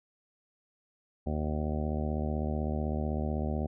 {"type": "harmonic tone", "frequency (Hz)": 75.9, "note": "D#2", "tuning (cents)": -42, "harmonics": [1, 2, 3, 4, 5, 6, 7, 8, 9, 10], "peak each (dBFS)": [-32, -37, -35, -43, -41, -48, -43, -42, -46, -44], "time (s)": [1.26, 3.67], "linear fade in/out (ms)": 10, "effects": []}